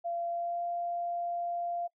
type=tone with pitch glide; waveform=sine; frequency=686 to 693.6 Hz; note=F5 to F5; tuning=-31 to -12 cents; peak=-31 dBFS; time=0.04-1.88 s; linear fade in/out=20 ms; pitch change=+19 cents; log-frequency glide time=0.29-0.63 s; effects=noise-tail reverb RT60 0.1 s tail -24 dB re dry